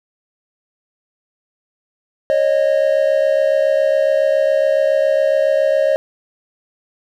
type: tone pair together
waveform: triangle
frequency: 548.8 / 616 Hz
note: C#5 / D#5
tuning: -17 / -17 cents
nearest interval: major second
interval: 200 cents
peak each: -13 dBFS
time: 2.3-5.96 s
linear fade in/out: 0 ms
effects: none